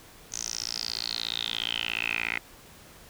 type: tone with band-pass filter sweep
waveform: 10% pulse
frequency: 57 Hz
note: A#1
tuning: 38 cents flat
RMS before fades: -32 dBFS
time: 0.32-2.38 s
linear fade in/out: 5 ms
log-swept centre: 6400 to 2200 Hz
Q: 8.1
effects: pink hiss -51 dBFS RMS until 3.09 s